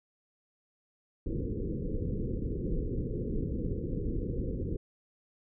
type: low-pass noise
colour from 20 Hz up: pink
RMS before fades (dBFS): -33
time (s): 1.26-4.77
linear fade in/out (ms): 5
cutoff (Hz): 500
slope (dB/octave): 96
effects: none